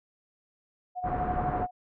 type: tone with tremolo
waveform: sine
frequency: 727 Hz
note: F#5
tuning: 31 cents flat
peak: -26 dBFS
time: 0.95-1.71 s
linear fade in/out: 50 ms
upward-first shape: sine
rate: 12 Hz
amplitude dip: 75%
type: low-pass noise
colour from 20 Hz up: pink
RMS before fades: -32 dBFS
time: 1.03-1.67 s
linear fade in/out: 50 ms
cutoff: 1400 Hz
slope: 24 dB/octave
effects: none